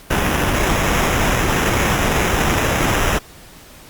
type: noise with sample-and-hold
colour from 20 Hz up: pink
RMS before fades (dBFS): -17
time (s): 0.1-3.19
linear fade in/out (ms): 10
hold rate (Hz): 4410
effects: pink hiss -42 dBFS RMS until 3.89 s + Opus 48 kbps